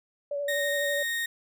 sine tone with vibrato, 572 Hz, D5, 46 cents flat, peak -28 dBFS, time 0.31-1.03 s, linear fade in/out 5 ms, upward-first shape sine, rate 12 Hz, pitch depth 24 cents each way
35% pulse tone, 1856 Hz, A#6, 8 cents flat, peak -26 dBFS, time 0.48-1.26 s, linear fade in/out 5 ms
effects none

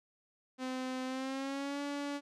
sawtooth tone with pitch glide, 257.6 to 285.8 Hz, C4 to D4, -27 to -47 cents, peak -32 dBFS, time 0.58-2.21 s, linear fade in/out 50 ms, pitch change +180 cents, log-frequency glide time 1.05-1.81 s, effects low-pass 7000 Hz 12 dB/octave

